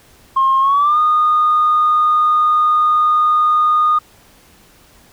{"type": "tone with pitch glide", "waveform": "sine", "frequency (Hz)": [1069, 1228], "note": ["C6", "D#6"], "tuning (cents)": [37, -23], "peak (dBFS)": -9, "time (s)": [0.36, 3.99], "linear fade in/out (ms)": 10, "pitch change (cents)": 240, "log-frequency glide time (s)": [0.6, 0.99], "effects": ["tanh soft clip ceiling -6 dBFS", "pink hiss -48 dBFS RMS until 5.12 s"]}